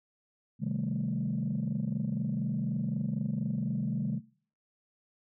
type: chord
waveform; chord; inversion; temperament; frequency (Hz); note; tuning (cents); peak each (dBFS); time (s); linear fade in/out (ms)
sine; A half-diminished seventh; first; equal; 130.81 / 155.56 / 196 / 220; C3 / Eb3 / G3 / A3; 0 / 0 / 0 / 0; -34; 0.59-4.21; 50
effects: noise-tail reverb RT60 0.5 s tail -23 dB re dry + tanh soft clip ceiling -23 dBFS